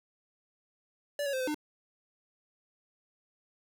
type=tone with pitch steps; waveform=square; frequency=578 / 559 / 521 / 512 / 301.9 Hz; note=D5 / C#5 / C5 / C5 / D4; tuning=-28 / +14 / -7 / -38 / +48 cents; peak=-31 dBFS; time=1.19-1.545 s; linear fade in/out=2 ms; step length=71 ms; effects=none